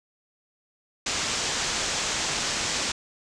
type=low-pass noise; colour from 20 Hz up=white; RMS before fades=-28 dBFS; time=1.06-2.92 s; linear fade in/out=5 ms; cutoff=7600 Hz; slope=48 dB/octave; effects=none